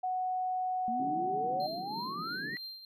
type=tone with pitch glide; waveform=sine; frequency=740 to 744.7 Hz; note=F#5 to F#5; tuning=0 to +11 cents; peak=-30 dBFS; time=0.03-1.67 s; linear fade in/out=10 ms; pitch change=+11 cents; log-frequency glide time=0.86-1.14 s
type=exponential sweep; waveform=sine; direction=up; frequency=222.2 to 1975.5 Hz; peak=-36 dBFS; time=0.88-2.57 s; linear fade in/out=0 ms
type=band-pass noise; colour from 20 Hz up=pink; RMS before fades=-45 dBFS; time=0.99-2.56 s; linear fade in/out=10 ms; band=150 to 400 Hz; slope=48 dB/octave
type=tone with tremolo; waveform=triangle; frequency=4167 Hz; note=C8; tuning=8 cents flat; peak=-38 dBFS; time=1.6-2.85 s; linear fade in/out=2 ms; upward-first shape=triangle; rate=3.1 Hz; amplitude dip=70%
effects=none